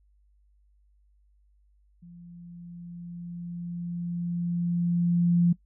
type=tone with level ramp; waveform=sine; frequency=173 Hz; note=F3; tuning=16 cents flat; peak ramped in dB=-45 to -17 dBFS; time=2.02-5.53 s; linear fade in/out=10 ms; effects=noise-tail reverb RT60 0.1 s tail -20 dB re dry + added 50 Hz sine -60 dBFS peak until 5.65 s